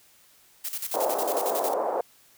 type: noise with tremolo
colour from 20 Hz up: blue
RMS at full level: -31 dBFS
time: 0.64-1.74 s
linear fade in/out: 10 ms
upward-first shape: square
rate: 11 Hz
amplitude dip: 70%
type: band-pass noise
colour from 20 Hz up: pink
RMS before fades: -27 dBFS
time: 0.94-2.01 s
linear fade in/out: 2 ms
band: 480 to 840 Hz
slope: 24 dB/octave
effects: white hiss -58 dBFS RMS until 2.37 s